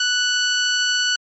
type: tone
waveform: 15% pulse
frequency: 1481 Hz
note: F#6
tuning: 1 cent sharp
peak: -10 dBFS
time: 0-1.16 s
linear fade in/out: 5 ms
effects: low-pass 8000 Hz 12 dB/octave + MP3 32 kbps